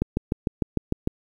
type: click train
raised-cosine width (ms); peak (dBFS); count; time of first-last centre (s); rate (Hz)
3; -9; 8; 0.02-1.074; 6.64
effects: 8-bit